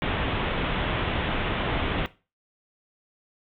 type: low-pass noise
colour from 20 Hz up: pink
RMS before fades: -27 dBFS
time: 0.02-2.06 s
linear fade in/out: 0 ms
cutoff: 3600 Hz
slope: 96 dB/octave
effects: noise-tail reverb RT60 0.3 s tail -17 dB re dry